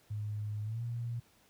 sine tone with pitch glide, 105.3 to 118.2 Hz, G#2 to A#2, +24 to +24 cents, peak -34 dBFS, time 0.1-1.2 s, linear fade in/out 10 ms, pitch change +200 cents, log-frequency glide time 0.63-0.82 s, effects pink hiss -66 dBFS RMS until 1.49 s + high-pass 60 Hz 12 dB/octave

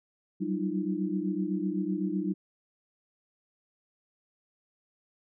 sine tone cluster, 186.3 / 194.2 / 305 / 339 Hz, F#3 / G3 / D#4 / E4, +12 / -16 / -34 / +49 cents, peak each -33 / -33 / -32 / -36 dBFS, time 0.4-2.34 s, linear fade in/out 20 ms, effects none

